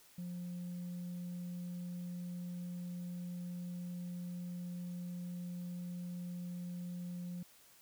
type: tone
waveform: sine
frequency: 176.8 Hz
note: F3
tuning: 22 cents sharp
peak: -38 dBFS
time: 0.18-7.43 s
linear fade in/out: 5 ms
effects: tanh soft clip ceiling -39 dBFS + white hiss -63 dBFS RMS until 7.81 s